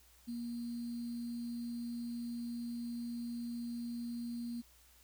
sine tone with sample-and-hold, 237.1 Hz, A#3, 30 cents sharp, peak -38 dBFS, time 0.27-4.62 s, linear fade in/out 20 ms, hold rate 4410 Hz, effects added 60 Hz sine -66 dBFS peak until 5.03 s + white hiss -65 dBFS RMS until 5.03 s

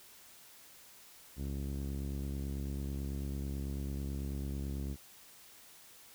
sawtooth tone with low-pass filter, 69.1 Hz, C#2, 5 cents flat, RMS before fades -38 dBFS, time 1.36-4.97 s, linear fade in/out 50 ms, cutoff 300 Hz, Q 1.3, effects white hiss -57 dBFS RMS until 6.14 s

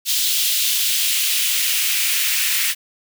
white noise with high-pass filter sweep, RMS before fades -19 dBFS, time 0.05-2.75 s, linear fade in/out 50 ms, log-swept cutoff 3500 to 2100 Hz, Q 1.9, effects none

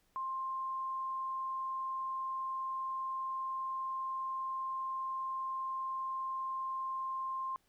sine tone, 1055 Hz, C6, 14 cents sharp, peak -35 dBFS, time 0.16-7.56 s, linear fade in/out 0 ms, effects pink hiss -74 dBFS RMS until 7.68 s

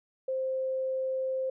sine tone, 524 Hz, C5, 2 cents sharp, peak -28 dBFS, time 0.28-1.5 s, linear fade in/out 5 ms, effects none

